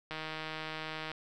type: click train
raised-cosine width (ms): 0.3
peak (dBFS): -23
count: 159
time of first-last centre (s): 0.11-1.116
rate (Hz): 157
effects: none